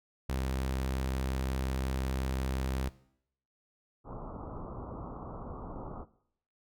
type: tone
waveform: sawtooth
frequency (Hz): 65.6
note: C2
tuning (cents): +5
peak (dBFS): -27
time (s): 0.29-2.89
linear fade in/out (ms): 5
type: low-pass noise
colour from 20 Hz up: pink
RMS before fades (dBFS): -42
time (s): 4.04-6.06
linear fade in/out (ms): 50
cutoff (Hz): 1300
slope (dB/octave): 96
effects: noise-tail reverb RT60 0.7 s tail -19 dB re dry